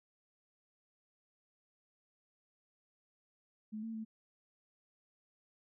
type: tone with pitch steps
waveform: sine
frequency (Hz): 215.3 / 224.9 / 220.5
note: A3 / A3 / A3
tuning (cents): -37 / +38 / +4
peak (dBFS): -39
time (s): 3.72-4.05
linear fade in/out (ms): 20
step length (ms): 110
effects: none